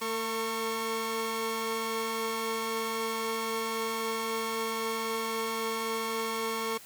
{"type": "tone cluster", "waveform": "sawtooth", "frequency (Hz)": [224.2, 452.2, 1100], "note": ["A3", "A4", "C#6"], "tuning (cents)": [33, 47, -14], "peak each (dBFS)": [-35, -29, -31], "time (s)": [0.01, 6.78], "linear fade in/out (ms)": 10, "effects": ["white hiss -50 dBFS RMS until 6.85 s"]}